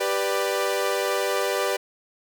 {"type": "chord", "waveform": "sawtooth", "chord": "G major", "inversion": "none", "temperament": "equal with one note detuned", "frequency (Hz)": [392, 493.9, 590], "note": ["G4", "B4", "D5"], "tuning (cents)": [0, 0, 8], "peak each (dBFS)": -23, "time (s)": [0, 1.77], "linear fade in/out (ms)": 10, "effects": []}